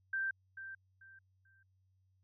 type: tone with echo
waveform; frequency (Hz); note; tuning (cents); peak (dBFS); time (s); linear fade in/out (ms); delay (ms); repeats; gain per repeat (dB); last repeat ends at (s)
sine; 1568; G6; 0; -33; 0.13-0.31; 5; 440; 3; -11; 1.63
effects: added 94 Hz sine -70 dBFS peak until 2.23 s